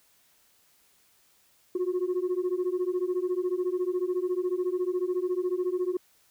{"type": "beating tone pair", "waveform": "sine", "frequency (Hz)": [355.9, 369.9], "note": ["F4", "F#4"], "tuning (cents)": [33, 0], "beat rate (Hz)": 14, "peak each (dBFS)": -27, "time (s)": [1.75, 5.97], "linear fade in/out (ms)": 5, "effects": ["tanh soft clip ceiling -22 dBFS", "white hiss -64 dBFS RMS until 6.3 s"]}